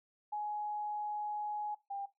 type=tone pair in turn; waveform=sine; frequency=838 / 797.4 Hz; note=G#5 / G5; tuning=+15 / +29 cents; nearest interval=minor second; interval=86 cents; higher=first; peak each=-35 / -37 dBFS; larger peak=first; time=0.32-1.75 / 1.9-2.06 s; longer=first; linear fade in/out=10 ms; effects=noise-tail reverb RT60 0.2 s tail -17 dB re dry